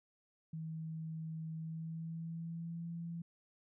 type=tone with pitch glide; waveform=sine; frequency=160.2 to 168.46 Hz; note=E3 to E3; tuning=-49 to +38 cents; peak=-40 dBFS; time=0.53-3.22 s; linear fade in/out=5 ms; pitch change=+87 cents; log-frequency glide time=1.54-2.86 s; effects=none